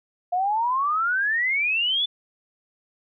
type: exponential sweep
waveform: sine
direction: up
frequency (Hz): 700 to 3520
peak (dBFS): -20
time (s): 0.32-2.06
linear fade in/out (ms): 10
effects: none